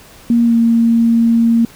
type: tone with pitch glide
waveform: sine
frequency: 234.8 to 230.9 Hz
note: A#3 to A#3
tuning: +13 to -16 cents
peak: -8 dBFS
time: 0.3-1.65 s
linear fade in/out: 2 ms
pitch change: -29 cents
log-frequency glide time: 0.45-0.54 s
effects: pink hiss -41 dBFS RMS until 1.75 s

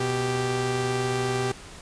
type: tone pair together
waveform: sawtooth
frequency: 124.04 / 392 Hz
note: B2 / G4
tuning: +8 / 0 cents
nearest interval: octave + minor sixth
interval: 1992 cents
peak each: -24 / -22 dBFS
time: 0-1.52 s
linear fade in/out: 5 ms
effects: pink hiss -44 dBFS RMS until 1.81 s + resampled to 22050 Hz

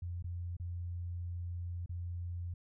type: tone with dropouts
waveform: sine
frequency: 87.31 Hz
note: F2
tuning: in tune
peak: -37 dBFS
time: 0.02-2.54 s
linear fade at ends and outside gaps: 5 ms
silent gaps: 0.225-0.242 / 0.568-0.598 / 1.861-1.893 s
effects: none

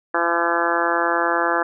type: harmonic tone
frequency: 170 Hz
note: F3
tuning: 46 cents flat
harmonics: 2 / 3 / 4 / 5 / 6 / 7 / 8 / 9 / 10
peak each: -26 / -26 / -26 / -26 / -26 / -26 / -26 / -26 / -26 dBFS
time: 0.14-1.63 s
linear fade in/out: 5 ms
effects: none

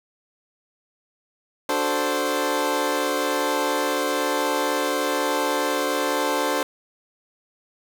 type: chord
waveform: 20% pulse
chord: D dominant seventh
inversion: none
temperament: equal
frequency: 293.7 / 370 / 440 / 523.3 Hz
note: D4 / F#4 / A4 / C5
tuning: 0 / 0 / 0 / 0 cents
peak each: -22 / -25 / -23 / -20 dBFS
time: 1.69-6.63 s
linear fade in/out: 2 ms
effects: none

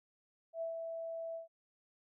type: tone with ADSR envelope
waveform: sine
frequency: 659.3 Hz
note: E5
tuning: in tune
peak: -35 dBFS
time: 0.53-1.48 s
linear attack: 84 ms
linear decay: 120 ms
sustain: -4 dB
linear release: 130 ms
effects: none

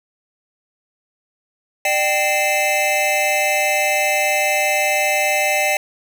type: tone cluster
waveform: square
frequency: 600 / 775 / 2082 / 2622 Hz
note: D5 / G5 / C7 / E7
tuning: +37 / -20 / -9 / -10 cents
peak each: -22 dBFS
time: 1.85-5.77 s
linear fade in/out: 2 ms
effects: none

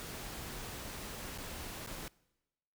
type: noise with dropouts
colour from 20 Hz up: pink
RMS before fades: -44 dBFS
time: 0-2.08 s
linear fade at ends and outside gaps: 0 ms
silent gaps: 1.377-1.384 / 1.863-1.873 s
effects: noise-tail reverb RT60 1.0 s tail -23 dB re dry

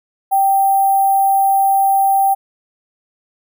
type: tone with sample-and-hold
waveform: sine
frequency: 783 Hz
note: G5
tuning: 2 cents flat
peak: -10 dBFS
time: 0.31-2.35 s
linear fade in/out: 20 ms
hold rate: 11025 Hz
effects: none

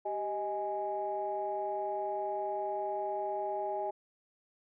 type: tone cluster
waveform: sine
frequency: 390.1 / 625 / 830 Hz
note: G4 / D#5 / G#5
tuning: -8 / +8 / -1 cents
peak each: -38 / -36 / -35 dBFS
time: 0.05-3.91 s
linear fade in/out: 10 ms
effects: tanh soft clip ceiling -23 dBFS

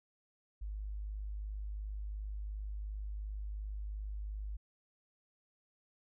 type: tone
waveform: sine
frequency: 51.4 Hz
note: G#1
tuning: 17 cents flat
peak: -38 dBFS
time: 0.61-4.57 s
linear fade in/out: 10 ms
effects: none

